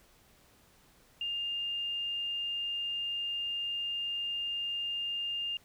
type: tone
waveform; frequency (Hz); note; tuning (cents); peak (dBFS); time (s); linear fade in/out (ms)
sine; 2809; F7; +9; -32; 1.21-5.57; 2
effects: pink hiss -63 dBFS RMS until 5.64 s